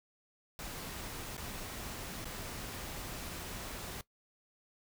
pink noise with dropouts, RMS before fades -43 dBFS, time 0.59-4.01 s, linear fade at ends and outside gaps 1 ms, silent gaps 1.368-1.378 / 2.245-2.254 s, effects noise-tail reverb RT60 0.1 s tail -18 dB re dry

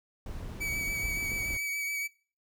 brown noise, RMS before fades -39 dBFS, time 0.26-1.57 s, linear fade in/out 2 ms
clicks, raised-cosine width 3 ms, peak -30 dBFS, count 7, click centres 0.294 / 0.812 / 1.173 / 1.228 / 1.318 / 1.364 / 1.508 s
45% pulse tone with vibrato, 2278 Hz, C#7, 47 cents sharp, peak -31 dBFS, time 0.6-2.08 s, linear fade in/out 20 ms, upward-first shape sine, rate 7 Hz, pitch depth 21 cents each way
effects noise-tail reverb RT60 0.4 s tail -22 dB re dry

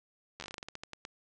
slowing click train, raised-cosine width 0.2 ms, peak -24 dBFS, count 15, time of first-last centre 0.4-1.051 s, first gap 11 ms, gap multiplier 1.2, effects resampled to 22050 Hz + 10-bit

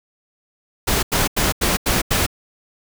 pink noise bursts, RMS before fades -18 dBFS, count 6, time 0.87-2.265 s, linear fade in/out 10 ms, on 160 ms, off 87 ms, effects none

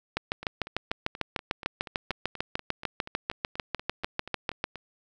two click trains, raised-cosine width 0.3 ms, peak -23 / -11 dBFS, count 19 / 31, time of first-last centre 0.43-4.757 / 0.17-4.641 s, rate 4.16 / 6.71 Hz, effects none

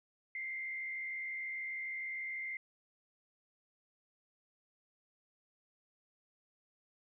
sine tone with frequency modulation, 2093 Hz, C7, in tune, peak -38 dBFS, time 0.35-2.57 s, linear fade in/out 2 ms, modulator 66.6 Hz, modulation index 0.77, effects none

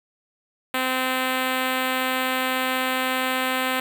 5% pulse tone with notch filter, 258.2 Hz, C4, 23 cents flat, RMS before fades -24 dBFS, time 0.74-3.8 s, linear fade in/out 2 ms, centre 6300 Hz, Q 1.3, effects 7-bit

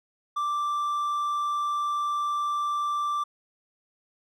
triangle tone, 1174.7 Hz, D6, in tune, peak -23 dBFS, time 0.36-3.24 s, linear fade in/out 10 ms, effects none

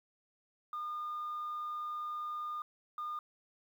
sine tone bursts at uneven times, 1215 Hz, D#6, 42 cents flat, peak -35 dBFS, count 2, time 0.73-2.62 / 2.98-3.19 s, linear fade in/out 2 ms, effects tanh soft clip ceiling -34 dBFS + 11-bit

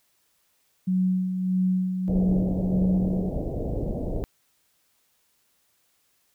sine tone with tremolo, 185 Hz, F#3, in tune, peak -19 dBFS, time 0.87-3.3 s, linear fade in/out 10 ms, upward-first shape sine, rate 1.6 Hz, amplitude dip 50%
pink low-pass noise, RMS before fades -29 dBFS, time 2.08-4.24 s, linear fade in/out 0 ms, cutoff 660 Hz, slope 48 dB/octave
effects white hiss -68 dBFS RMS until 6.34 s

